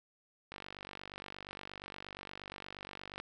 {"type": "click train", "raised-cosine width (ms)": 0.3, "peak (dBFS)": -28, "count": 131, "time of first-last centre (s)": [0.52, 3.2], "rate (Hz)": 48.5, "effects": []}